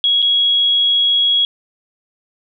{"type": "tone with dropouts", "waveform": "sine", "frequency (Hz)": 3322, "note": "G#7", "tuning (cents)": 0, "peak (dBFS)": -11, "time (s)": [0.04, 1.45], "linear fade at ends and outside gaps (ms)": 1, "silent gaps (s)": [0.22, 0.225], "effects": []}